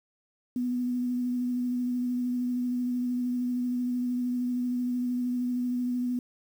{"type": "tone with vibrato", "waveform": "sine", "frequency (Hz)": 246.9, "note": "B3", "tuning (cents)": 0, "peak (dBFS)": -26, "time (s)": [0.56, 6.19], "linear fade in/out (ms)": 2, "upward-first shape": "sine", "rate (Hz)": 13, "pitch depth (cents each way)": 16, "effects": ["9-bit"]}